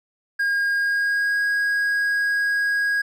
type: tone with pitch glide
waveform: triangle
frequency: 1624 to 1644.8 Hz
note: G#6 to G#6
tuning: -39 to -17 cents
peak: -17 dBFS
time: 0.39-3.02 s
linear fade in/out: 10 ms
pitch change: +22 cents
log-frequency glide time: 0.75-1.43 s
effects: none